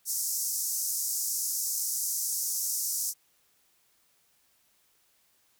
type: band-pass noise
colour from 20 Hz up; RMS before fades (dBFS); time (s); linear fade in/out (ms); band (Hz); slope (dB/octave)
pink; -31; 0.05-3.14; 50; 5500 to 16000; 48
effects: white hiss -68 dBFS RMS until 5.59 s